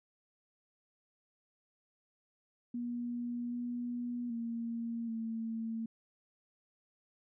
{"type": "tone with pitch steps", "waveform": "sine", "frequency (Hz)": [240.4, 242.1, 231.8, 225.7], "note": ["B3", "B3", "A#3", "A3"], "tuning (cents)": [-46, -34, -10, 44], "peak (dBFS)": -35, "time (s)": [2.74, 5.86], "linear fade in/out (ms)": 5, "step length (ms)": 780, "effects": []}